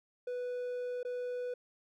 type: tone with dropouts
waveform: triangle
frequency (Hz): 493.9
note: B4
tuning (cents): 0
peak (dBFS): -33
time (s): 0.27-1.54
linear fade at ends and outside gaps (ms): 5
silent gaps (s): 1.031-1.049
effects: none